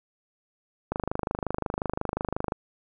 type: click train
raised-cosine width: 1 ms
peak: -13 dBFS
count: 42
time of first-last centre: 0.92-2.522 s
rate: 25.6 Hz
effects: none